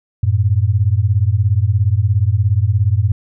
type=beating tone pair; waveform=sine; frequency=93.3 / 110.3 Hz; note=F#2 / A2; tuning=+15 / +5 cents; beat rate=17 Hz; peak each=-14 dBFS; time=0.23-3.12 s; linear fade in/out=5 ms; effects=none